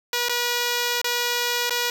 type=tone with dropouts; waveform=5% pulse; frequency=482.8 Hz; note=B4; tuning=39 cents flat; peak=-10 dBFS; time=0.13-1.9 s; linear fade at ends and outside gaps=2 ms; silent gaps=0.286-0.294 / 1.016-1.043 / 1.696-1.706 s; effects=7-bit